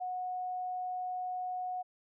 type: tone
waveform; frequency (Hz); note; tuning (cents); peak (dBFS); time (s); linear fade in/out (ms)
sine; 732; F#5; -19; -34; 0-1.83; 20
effects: none